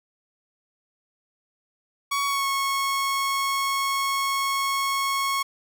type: tone with pitch glide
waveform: sawtooth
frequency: 1122 to 1097.6 Hz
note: C#6 to C#6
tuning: +21 to -17 cents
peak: -19 dBFS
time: 2.11-5.43 s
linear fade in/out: 10 ms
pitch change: -38 cents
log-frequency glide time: 2.26-2.46 s
effects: none